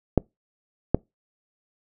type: clicks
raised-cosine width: 2 ms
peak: -3 dBFS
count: 2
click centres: 0.177 / 0.946 s
effects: noise-tail reverb RT60 0.2 s tail -26 dB re dry